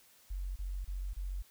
sine tone bursts, 46.25 Hz, F#1, in tune, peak -35 dBFS, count 4, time 0.3-1.424 s, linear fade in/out 10 ms, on 260 ms, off 28 ms, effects white hiss -63 dBFS RMS until 1.5 s

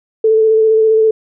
sine tone with vibrato, 440 Hz, A4, in tune, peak -7 dBFS, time 0.24-1.11 s, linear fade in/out 5 ms, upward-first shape square, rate 15 Hz, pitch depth 14 cents each way, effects none

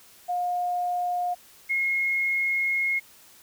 sine tone pair in turn, 713 / 2157 Hz, F5 / C#7, +36 / -48 cents, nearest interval octave + perfect fifth, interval 1916 cents, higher second, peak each -24 / -22 dBFS, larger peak second, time 0.28-1.35 / 1.69-3 s, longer second, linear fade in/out 20 ms, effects white hiss -53 dBFS RMS until 3.42 s

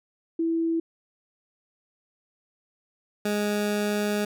sine / 20% pulse tone pair in turn, 329.6 / 207.6 Hz, E4 / G#3, 0 / 0 cents, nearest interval minor sixth, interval 800 cents, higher first, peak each -22 / -19 dBFS, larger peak second, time 0.39-0.8 / 3.25-4.25 s, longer second, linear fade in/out 5 ms, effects none

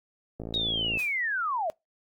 click train, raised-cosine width 2 ms, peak -23 dBFS, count 33, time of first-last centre 0.4-0.972 s, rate 55.9 Hz
sine linear sweep, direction down, 3808 to 600 Hz, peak -26 dBFS, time 0.54-1.7 s, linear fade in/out 0 ms
white noise with exponential decay, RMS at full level -40 dBFS, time 0.99-1.22 s, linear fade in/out 1 ms, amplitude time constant 48 ms
effects noise-tail reverb RT60 0.2 s tail -25 dB re dry + AAC 64 kbps

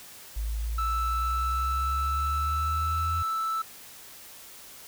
sine exponential sweep, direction up, 52.8 to 84.3 Hz, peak -27 dBFS, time 0.36-3.23 s, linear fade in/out 10 ms
triangle tone, 1318.5 Hz, E6, in tune, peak -24 dBFS, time 0.78-3.62 s, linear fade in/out 5 ms
effects tanh soft clip ceiling -19 dBFS + white hiss -47 dBFS RMS until 4.87 s

